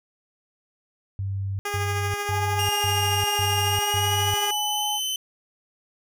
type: tone bursts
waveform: sine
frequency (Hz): 97.7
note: G2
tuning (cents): -5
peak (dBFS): -25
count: 6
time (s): 1.19-4.34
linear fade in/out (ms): 0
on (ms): 400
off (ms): 150
type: tone with tremolo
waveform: 10% pulse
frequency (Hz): 409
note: G#4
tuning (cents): -26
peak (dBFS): -17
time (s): 1.65-4.51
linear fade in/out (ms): 5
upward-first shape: sine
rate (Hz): 13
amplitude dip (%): 30
type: tone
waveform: sine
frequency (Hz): 838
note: G#5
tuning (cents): +15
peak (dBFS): -27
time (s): 2.27-5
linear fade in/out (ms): 50
type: tone with pitch glide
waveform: sawtooth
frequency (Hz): 2827 to 3047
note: F7 to G7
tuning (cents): +20 to -50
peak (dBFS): -22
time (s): 2.59-5.16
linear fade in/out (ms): 2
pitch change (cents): +130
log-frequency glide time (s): 3.64-4.85
effects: none